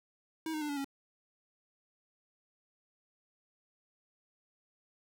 square tone with pitch steps, 320 / 308.4 / 297.2 / 286.4 / 276 Hz, D#4 / D#4 / D4 / D4 / C#4, +49 / -15 / +21 / -43 / -7 cents, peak -35 dBFS, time 0.46-0.845 s, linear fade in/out 2 ms, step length 77 ms, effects none

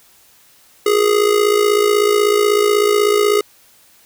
square tone with amplitude modulation, 415.3 Hz, G#4, in tune, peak -9 dBFS, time 0.86-3.41 s, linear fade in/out 5 ms, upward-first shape sine, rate 56.2 Hz, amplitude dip 70%, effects white hiss -50 dBFS RMS until 4.05 s

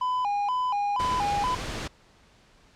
triangle tone with vibrato, 905 Hz, A5, 48 cents sharp, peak -22 dBFS, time 0.01-1.55 s, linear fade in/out 5 ms, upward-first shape square, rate 2.1 Hz, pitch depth 180 cents each way
pink noise, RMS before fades -33 dBFS, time 0.99-1.88 s, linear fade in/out 10 ms
effects pink hiss -58 dBFS RMS until 2.75 s + low-pass 6000 Hz 12 dB/octave

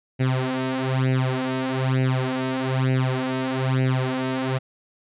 sawtooth tone with flanger, 130.3 Hz, C3, 7 cents flat, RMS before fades -23 dBFS, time 0.19-4.59 s, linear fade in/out 20 ms, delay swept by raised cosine 0.43 to 4.53 ms, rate 1.1 Hz, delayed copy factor +0.85, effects resampled to 8000 Hz

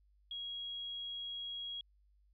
sine tone, 3300 Hz, G#7, 12 cents flat, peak -40 dBFS, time 0.31-1.81 s, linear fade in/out 2 ms, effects added 50 Hz sine -66 dBFS peak until 2.33 s

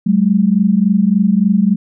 sine tone pair together, 189.44 / 212.9 Hz, F#3 / G#3, +41 / +43 cents, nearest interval major second, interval 202 cents, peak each -12 dBFS, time 0.06-1.76 s, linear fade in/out 10 ms, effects none

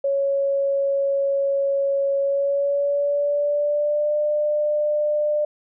sine tone with pitch glide, 554.4 to 597.6 Hz, C#5 to D5, 0 to +30 cents, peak -18 dBFS, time 0.04-5.45 s, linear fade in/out 5 ms, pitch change +130 cents, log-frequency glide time 2.2-4.15 s, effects none

